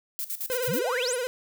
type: noise with tremolo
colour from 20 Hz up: violet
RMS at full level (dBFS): -31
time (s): 0.19-0.8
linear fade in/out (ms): 0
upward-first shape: square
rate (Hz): 9.2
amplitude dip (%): 80
type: tone with vibrato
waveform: 45% pulse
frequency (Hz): 497.2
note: B4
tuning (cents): +12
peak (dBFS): -27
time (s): 0.5-1.27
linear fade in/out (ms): 0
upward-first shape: sine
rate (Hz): 19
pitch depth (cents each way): 83
type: exponential sweep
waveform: sine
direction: up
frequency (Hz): 110 to 11175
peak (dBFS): -28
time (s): 0.67-1.16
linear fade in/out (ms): 20
effects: none